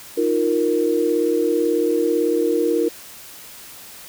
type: chord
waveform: sine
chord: Eb suspended second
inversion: none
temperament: equal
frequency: 311.1 / 349.2 / 466.2 Hz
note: Eb4 / F4 / Bb4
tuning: 0 / 0 / 0 cents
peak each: -22 / -21 / -19 dBFS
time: 0.17-2.89 s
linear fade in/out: 10 ms
effects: white hiss -40 dBFS RMS until 4.08 s